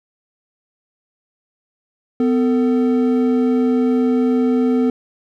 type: tone pair together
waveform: triangle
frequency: 251.8 / 448.7 Hz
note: B3 / A4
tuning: +34 / +34 cents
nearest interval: minor seventh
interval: 1000 cents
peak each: -12 / -18 dBFS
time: 2.2-4.9 s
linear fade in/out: 2 ms
effects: none